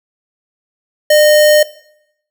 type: tone with sample-and-hold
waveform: sine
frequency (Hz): 602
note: D5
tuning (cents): +43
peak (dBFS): -5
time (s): 1.1-1.63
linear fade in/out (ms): 5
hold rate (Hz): 2450
effects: noise-tail reverb RT60 0.7 s tail -17 dB re dry